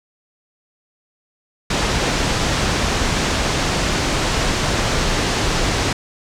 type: low-pass noise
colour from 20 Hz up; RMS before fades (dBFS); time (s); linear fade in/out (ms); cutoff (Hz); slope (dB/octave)
pink; -19; 1.7-5.93; 5; 7300; 24
effects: none